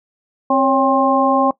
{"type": "harmonic tone with a mistuned harmonic", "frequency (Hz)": 265.4, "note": "C4", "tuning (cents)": 25, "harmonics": [1, 2, 3, 4], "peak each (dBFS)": [-17, -17, -17, -17], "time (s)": [0.5, 1.51], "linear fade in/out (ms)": 5, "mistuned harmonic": 2, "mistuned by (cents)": 76, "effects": ["noise-tail reverb RT60 0.1 s tail -20 dB re dry"]}